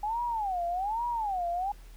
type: tone with vibrato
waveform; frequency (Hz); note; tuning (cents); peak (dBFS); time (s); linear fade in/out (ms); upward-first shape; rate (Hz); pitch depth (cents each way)
sine; 813; G#5; -37; -28; 0.03-1.72; 5; sine; 1.2; 290
effects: added 40 Hz sine -46 dBFS peak until 1.96 s + pink hiss -59 dBFS RMS until 1.96 s